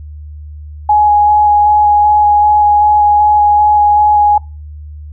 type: tone with vibrato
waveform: sine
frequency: 835 Hz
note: G#5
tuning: 9 cents sharp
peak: -5 dBFS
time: 0.89-4.38 s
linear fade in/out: 5 ms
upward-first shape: square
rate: 2.6 Hz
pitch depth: 9 cents each way
effects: noise-tail reverb RT60 0.3 s tail -25 dB re dry + added 75 Hz sine -26 dBFS peak until 5.12 s